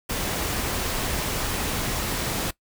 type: noise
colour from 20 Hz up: pink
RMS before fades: -27 dBFS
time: 0.09-2.51 s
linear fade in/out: 10 ms
effects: noise-tail reverb RT60 0.1 s tail -20 dB re dry